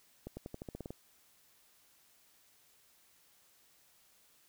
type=accelerating click train; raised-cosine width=2 ms; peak=-29 dBFS; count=10; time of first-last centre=0.27-0.906 s; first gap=100 ms; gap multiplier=0.91; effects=white hiss -67 dBFS RMS until 4.48 s